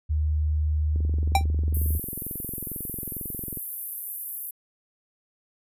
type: tone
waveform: sine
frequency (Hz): 76.2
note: D#2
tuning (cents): -36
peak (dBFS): -21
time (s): 0.09-1.99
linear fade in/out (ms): 20
type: click train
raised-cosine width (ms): 3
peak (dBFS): -24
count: 59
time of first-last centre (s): 0.96-3.573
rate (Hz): 22.2
type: tone with exponential decay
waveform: square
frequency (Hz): 784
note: G5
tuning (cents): 0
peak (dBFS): -15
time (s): 1.35-1.44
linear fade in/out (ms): 2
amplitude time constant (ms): 19
type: high-pass noise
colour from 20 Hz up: white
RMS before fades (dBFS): -30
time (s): 1.74-4.51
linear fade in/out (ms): 5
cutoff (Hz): 11000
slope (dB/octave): 48
effects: resampled to 32000 Hz